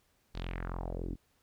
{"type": "tone with low-pass filter sweep", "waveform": "sawtooth", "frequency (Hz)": 43.65, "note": "F1", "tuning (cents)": 0, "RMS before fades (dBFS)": -38, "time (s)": [0.34, 1.16], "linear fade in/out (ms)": 20, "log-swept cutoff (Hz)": [4500, 260], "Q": 3.1, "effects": ["pink hiss -72 dBFS RMS until 1.42 s"]}